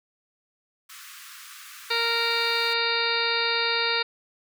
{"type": "high-pass noise", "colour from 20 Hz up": "pink", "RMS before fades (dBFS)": -44, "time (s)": [0.89, 2.74], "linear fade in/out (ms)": 10, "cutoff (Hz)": 1100, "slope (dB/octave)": 96}
{"type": "harmonic tone", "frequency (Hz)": 464.4, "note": "A#4", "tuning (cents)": -7, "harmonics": [1, 2, 3, 4, 5, 6, 8, 9, 10], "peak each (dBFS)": [-31, -32, -30, -32, -30, -33, -29, -32, -31], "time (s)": [1.9, 4.03], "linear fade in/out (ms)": 10}
{"effects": []}